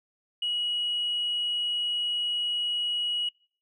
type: tone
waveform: sine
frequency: 2910 Hz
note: F#7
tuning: 29 cents flat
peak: -25 dBFS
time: 0.42-3.29 s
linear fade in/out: 5 ms
effects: noise-tail reverb RT60 0.5 s tail -26 dB re dry + tanh soft clip ceiling -22 dBFS